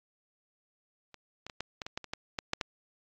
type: clicks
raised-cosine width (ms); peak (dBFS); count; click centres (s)
0.2; -30 / -24 / -25 / -17 / -19 / -21 / -17 / -25 / -17 / -15 / -11 / -14; 12; 1.143 / 1.466 / 1.498 / 1.606 / 1.818 / 1.865 / 1.975 / 2.043 / 2.135 / 2.388 / 2.534 / 2.612
effects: low-pass 7000 Hz 12 dB/octave + AAC 64 kbps